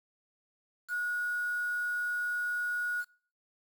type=tone with quantisation; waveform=sine; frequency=1452 Hz; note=F#6; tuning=33 cents flat; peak=-30 dBFS; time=0.88-3.05 s; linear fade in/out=50 ms; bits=8; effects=noise-tail reverb RT60 0.5 s tail -24 dB re dry